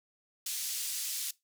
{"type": "band-pass noise", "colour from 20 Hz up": "white", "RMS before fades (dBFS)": -36, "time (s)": [0.46, 1.31], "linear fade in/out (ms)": 5, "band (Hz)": [3600, 12000], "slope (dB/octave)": 12, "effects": ["noise-tail reverb RT60 0.2 s tail -21 dB re dry"]}